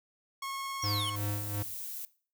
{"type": "tone with vibrato", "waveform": "sawtooth", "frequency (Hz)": 1091, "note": "C#6", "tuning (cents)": -28, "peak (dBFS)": -32, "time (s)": [0.42, 1.16], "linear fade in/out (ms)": 5, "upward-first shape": "sine", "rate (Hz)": 19, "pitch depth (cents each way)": 11}
{"type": "exponential sweep", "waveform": "square", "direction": "down", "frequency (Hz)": [5800, 2942], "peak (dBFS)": -33, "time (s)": [0.82, 1.1], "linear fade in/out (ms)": 5}
{"type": "tone with tremolo", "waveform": "square", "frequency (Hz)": 103.1, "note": "G#2", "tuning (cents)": -12, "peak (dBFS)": -32, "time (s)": [0.83, 1.63], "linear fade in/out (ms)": 10, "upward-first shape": "sine", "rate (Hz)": 2.8, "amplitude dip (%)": 60}
{"type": "noise", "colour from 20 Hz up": "violet", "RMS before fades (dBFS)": -40, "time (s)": [1.16, 2.05], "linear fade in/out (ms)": 0}
{"effects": ["noise-tail reverb RT60 0.4 s tail -19 dB re dry"]}